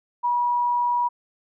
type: tone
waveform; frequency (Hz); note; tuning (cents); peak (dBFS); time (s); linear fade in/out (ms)
sine; 967; B5; -37; -19; 0.23-1.09; 20
effects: none